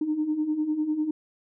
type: beating tone pair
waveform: sine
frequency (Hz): 299.2 / 309.2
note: D4 / D#4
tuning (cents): +32 / -11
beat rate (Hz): 10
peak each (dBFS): -30 / -24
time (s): 0.01-1.11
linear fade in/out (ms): 5
effects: tanh soft clip ceiling -17 dBFS